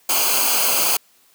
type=noise with comb filter; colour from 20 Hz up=white; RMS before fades=-18 dBFS; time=0.09-0.97 s; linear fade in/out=5 ms; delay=0.54 ms; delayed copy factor=-0.75; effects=white hiss -56 dBFS RMS until 1.34 s + high-pass 150 Hz 12 dB/octave